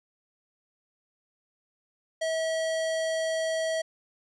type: tone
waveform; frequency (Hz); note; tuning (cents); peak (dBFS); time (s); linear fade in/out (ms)
square; 645; E5; -38; -27; 2.21-3.82; 10
effects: resampled to 22050 Hz + 11-bit